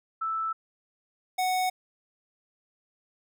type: tone pair in turn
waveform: sine / square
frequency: 1318.5 / 740 Hz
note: E6 / F#5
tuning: 0 / 0 cents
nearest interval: minor seventh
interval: 1000 cents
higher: first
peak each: -27 / -25 dBFS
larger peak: second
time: 0.21-0.53 / 1.38-1.7 s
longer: neither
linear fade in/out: 10 ms
effects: none